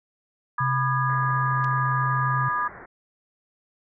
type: chord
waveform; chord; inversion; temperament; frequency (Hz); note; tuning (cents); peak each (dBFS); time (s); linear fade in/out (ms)
sine; G# minor; first; equal with one note detuned; 987.8 / 1213.3 / 1661.2; B5 / D#6 / G#6; 0 / -44 / 0; -28 / -25 / -29; 0.58-2.68; 5
type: tone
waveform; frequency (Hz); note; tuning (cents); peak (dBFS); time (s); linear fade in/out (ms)
sine; 130.81; C3; 0; -24; 0.6-2.49; 10
type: low-pass noise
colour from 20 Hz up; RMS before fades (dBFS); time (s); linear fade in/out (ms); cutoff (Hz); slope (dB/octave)
white; -43; 1.08-2.86; 10; 2000; 96
type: clicks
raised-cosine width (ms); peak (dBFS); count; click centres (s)
0.2; -27; 2; 1.642 / 1.646
effects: none